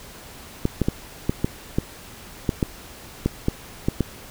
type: clicks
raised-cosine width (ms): 3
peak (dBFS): -6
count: 12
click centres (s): 0.654 / 0.817 / 0.885 / 1.295 / 1.445 / 1.785 / 2.492 / 2.628 / 3.26 / 3.484 / 3.885 / 4.007
effects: pink hiss -42 dBFS RMS until 4.3 s